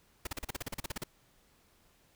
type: noise bursts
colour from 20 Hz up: pink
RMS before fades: -37 dBFS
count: 14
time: 0.25-1.038 s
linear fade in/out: 5 ms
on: 21 ms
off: 38 ms
effects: pink hiss -67 dBFS RMS until 2.15 s